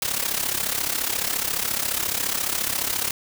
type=noise with amplitude modulation; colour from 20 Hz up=white; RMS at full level=-22 dBFS; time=0.02-3.11 s; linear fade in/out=2 ms; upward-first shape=sine; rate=34.4 Hz; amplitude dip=75%; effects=none